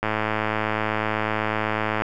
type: click train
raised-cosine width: 0.5 ms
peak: -8 dBFS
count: 216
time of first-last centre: 0.03-2.021 s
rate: 108 Hz
effects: none